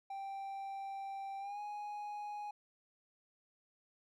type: tone with pitch glide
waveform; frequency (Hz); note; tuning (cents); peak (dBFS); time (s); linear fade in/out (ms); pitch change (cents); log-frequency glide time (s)
triangle; 784 to 830.6; G5 to G#5; 0 to 0; -39; 0.1-2.51; 5; +100; 1.39-1.6
effects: none